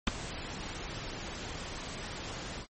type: noise with ADSR envelope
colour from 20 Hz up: pink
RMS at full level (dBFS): -24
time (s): 0.07-2.67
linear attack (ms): 4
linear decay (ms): 16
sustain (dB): -16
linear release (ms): 81
effects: MP3 32 kbps

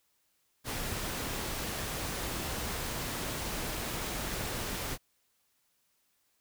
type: noise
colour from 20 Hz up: pink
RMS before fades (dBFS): -36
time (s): 0.64-4.98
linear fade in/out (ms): 50
effects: white hiss -74 dBFS RMS until 6.4 s

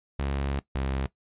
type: tone pair in turn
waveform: sawtooth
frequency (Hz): 69.1 / 66.94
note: C#2 / C2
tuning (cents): -5 / +40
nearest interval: minor second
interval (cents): 55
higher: first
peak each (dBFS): -23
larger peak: neither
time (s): 0.19-0.59 / 0.75-1.06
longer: first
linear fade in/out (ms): 0
effects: noise-tail reverb RT60 0.1 s tail -18 dB re dry + resampled to 8000 Hz

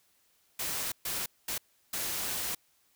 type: noise bursts at uneven times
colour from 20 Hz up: white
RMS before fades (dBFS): -34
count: 4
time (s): 0.59-0.92 / 1.05-1.26 / 1.48-1.58 / 1.93-2.55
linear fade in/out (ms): 5
effects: white hiss -69 dBFS RMS until 2.95 s

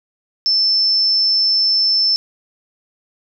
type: tone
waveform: sine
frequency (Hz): 5300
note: E8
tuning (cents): +9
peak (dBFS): -12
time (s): 0.46-2.16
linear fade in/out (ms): 0
effects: none

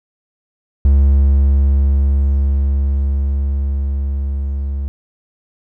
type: tone with level ramp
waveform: triangle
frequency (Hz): 69.2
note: C#2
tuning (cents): -2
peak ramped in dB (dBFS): -5 to -16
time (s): 0.85-4.88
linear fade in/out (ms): 0
effects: none

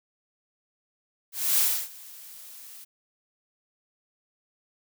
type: noise with ADSR envelope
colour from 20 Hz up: blue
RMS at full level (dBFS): -21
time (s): 1.32-2.85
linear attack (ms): 260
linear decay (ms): 300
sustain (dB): -24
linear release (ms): 17
effects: none

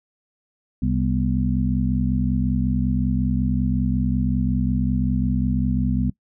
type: harmonic tone with a mistuned harmonic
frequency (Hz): 65.41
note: C2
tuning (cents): 0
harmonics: 1 / 2 / 3 / 4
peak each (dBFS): -24 / -24 / -24 / -24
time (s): 0.82-6.1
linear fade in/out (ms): 5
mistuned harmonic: 4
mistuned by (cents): -110
effects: noise-tail reverb RT60 0.1 s tail -22 dB re dry

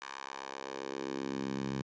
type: tone with high-pass filter sweep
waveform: 10% pulse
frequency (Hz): 67.7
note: C#2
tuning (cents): -40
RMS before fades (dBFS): -39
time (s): 0.02-1.82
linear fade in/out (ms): 0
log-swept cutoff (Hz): 1200 to 140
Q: 1.6
effects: resampled to 16000 Hz

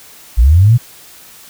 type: linear sweep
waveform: sine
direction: up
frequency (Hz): 51 to 125.1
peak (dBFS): -4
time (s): 0.37-0.78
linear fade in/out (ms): 20
effects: white hiss -39 dBFS RMS until 1.49 s

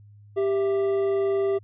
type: tone pair together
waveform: triangle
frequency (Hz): 393.5 / 663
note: G4 / E5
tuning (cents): +7 / +10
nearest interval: major sixth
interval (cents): 903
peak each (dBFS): -19 / -30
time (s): 0.36-1.59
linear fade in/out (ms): 20
effects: added 103 Hz sine -47 dBFS peak until 1.63 s + resampled to 8000 Hz

